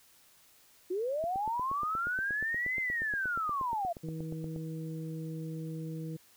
sine linear two-way sweep, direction up then down, 345 to 2093 to 659 Hz, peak -30 dBFS, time 0.9-3.93 s, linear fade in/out 10 ms, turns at 2.79 s
click train, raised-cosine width 2 ms, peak -30 dBFS, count 29, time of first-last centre 1.24-4.561 s, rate 8.43 Hz
harmonic tone, 160 Hz, D#3, 49 cents sharp, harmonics 1 / 2 / 3, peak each -37 / -43 / -47 dBFS, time 4.03-6.17 s, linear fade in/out 10 ms
effects white hiss -62 dBFS RMS until 6.36 s

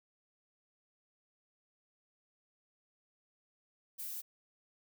violet noise, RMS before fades -42 dBFS, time 3.98-4.22 s, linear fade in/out 20 ms, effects none

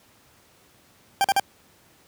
40% pulse tone bursts, 788 Hz, G5, 9 cents sharp, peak -16 dBFS, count 3, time 1.21-1.397 s, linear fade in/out 0 ms, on 33 ms, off 44 ms, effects pink hiss -57 dBFS RMS until 2.07 s + high-pass 80 Hz 12 dB/octave

